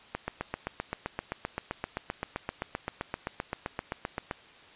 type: click train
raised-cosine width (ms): 0.5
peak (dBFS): -16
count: 33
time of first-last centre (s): 0.15-4.311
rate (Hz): 7.69
effects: white hiss -53 dBFS RMS until 4.75 s + resampled to 8000 Hz